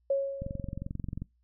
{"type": "tone with exponential decay", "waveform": "sine", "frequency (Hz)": 550, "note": "C#5", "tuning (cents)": -14, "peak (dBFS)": -22, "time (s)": [0.1, 0.89], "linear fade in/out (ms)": 5, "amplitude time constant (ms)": 170}
{"type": "click train", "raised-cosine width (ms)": 5, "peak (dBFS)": -23, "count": 19, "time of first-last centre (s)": [0.42, 1.22], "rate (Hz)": 22.5}
{"effects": ["noise-tail reverb RT60 0.2 s tail -24 dB re dry", "added 60 Hz sine -67 dBFS peak until 1.43 s"]}